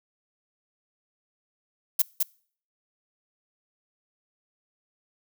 violet noise with echo, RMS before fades -20 dBFS, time 1.99-2.02 s, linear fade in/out 5 ms, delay 210 ms, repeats 1, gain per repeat -3 dB, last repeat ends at 2.23 s, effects noise-tail reverb RT60 0.5 s tail -25 dB re dry

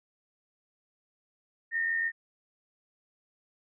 sine tone pair together, 1827 / 1913.9 Hz, A#6 / A#6, -35 / +45 cents, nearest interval minor second, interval 80 cents, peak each -27 / -36 dBFS, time 1.71-2.12 s, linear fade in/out 50 ms, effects none

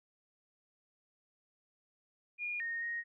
sine tone with pitch steps, 2429 / 1850 / 1869 Hz, D#7 / A#6 / A#6, -42 / -14 / +4 cents, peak -35 dBFS, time 2.38-3.04 s, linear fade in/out 50 ms, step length 220 ms, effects none

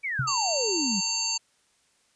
sine exponential sweep, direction down, 2355 to 178.1 Hz, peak -27 dBFS, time 0.03-1.01 s, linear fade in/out 20 ms
sine tone with exponential decay, 130.81 Hz, C3, in tune, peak -21 dBFS, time 0.19-0.35 s, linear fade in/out 5 ms, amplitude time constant 34 ms
harmonic tone, 913 Hz, A#5, 36 cents flat, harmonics 1 / 3 / 5 / 7 / 8, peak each -38 / -36 / -28 / -32 / -32 dBFS, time 0.27-1.38 s, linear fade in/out 10 ms
effects white hiss -66 dBFS RMS until 2.15 s + resampled to 22050 Hz

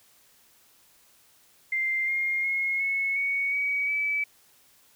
sine tone with pitch steps, 2094 / 2127 / 2160 / 2194 / 2229 / 2264 / 2299 Hz, C7 / C7 / C#7 / C#7 / C#7 / C#7 / D7, +1 / +28 / -45 / -18 / +9 / +36 / -37 cents, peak -24 dBFS, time 1.72-4.24 s, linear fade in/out 5 ms, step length 360 ms, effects white hiss -60 dBFS RMS until 4.95 s

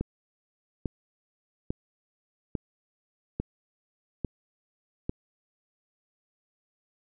click train, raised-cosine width 3 ms, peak -16 dBFS, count 7, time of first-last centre 0.01-5.095 s, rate 1.18 Hz, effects none

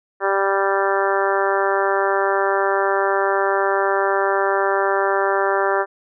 harmonic tone, 196 Hz, G3, in tune, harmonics 2 / 3 / 4 / 5 / 6 / 7 / 8 / 9, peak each -21 / -23 / -24 / -25 / -26 / -26 / -27 / -28 dBFS, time 0.2-5.86 s, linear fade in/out 50 ms, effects none

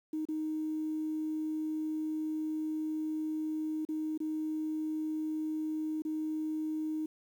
sine tone with dropouts, 311.1 Hz, D#4, in tune, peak -31 dBFS, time 0.13-7.06 s, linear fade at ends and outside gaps 5 ms, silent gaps 0.253-0.286 / 3.851-3.888 / 4.177-4.202 / 6.021-6.05 s, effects tanh soft clip ceiling -27 dBFS + 10-bit

